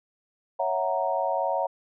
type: chord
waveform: sine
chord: F# dominant seventh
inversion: second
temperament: equal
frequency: 554.4 / 659.3 / 740 / 932.3 Hz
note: C#5 / E5 / F#5 / A#5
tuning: 0 / 0 / 0 / 0 cents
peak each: -29 dBFS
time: 0.59-1.67 s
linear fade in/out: 10 ms
effects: none